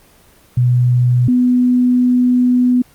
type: tone pair in turn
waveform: sine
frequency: 123.47 / 248.4 Hz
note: B2 / B3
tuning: 0 / +10 cents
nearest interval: octave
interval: 1210 cents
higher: second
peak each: -9 dBFS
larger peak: neither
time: 0.57-1.28 / 1.28-2.82 s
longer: second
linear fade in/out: 5 ms
effects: pink hiss -48 dBFS RMS until 2.94 s + Opus 24 kbps